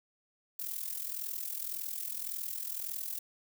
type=noise with amplitude modulation; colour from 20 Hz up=violet; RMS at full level=-35 dBFS; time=0.59-3.19 s; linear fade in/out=5 ms; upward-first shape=sine; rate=41.8 Hz; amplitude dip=75%; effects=none